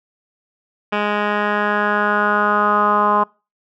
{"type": "tone with low-pass filter sweep", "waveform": "10% pulse", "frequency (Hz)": 207.7, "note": "G#3", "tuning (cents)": 0, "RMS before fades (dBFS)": -17, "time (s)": [0.92, 3.24], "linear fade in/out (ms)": 10, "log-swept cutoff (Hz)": [2200, 1100], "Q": 5.1, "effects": ["noise-tail reverb RT60 0.3 s tail -25 dB re dry"]}